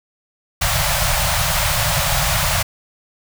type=band-stop noise; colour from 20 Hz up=pink; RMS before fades=-18 dBFS; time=0.61-2.63 s; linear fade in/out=10 ms; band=170 to 550 Hz; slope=96 dB/octave; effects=none